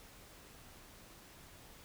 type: silence
effects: pink hiss -57 dBFS RMS until 1.84 s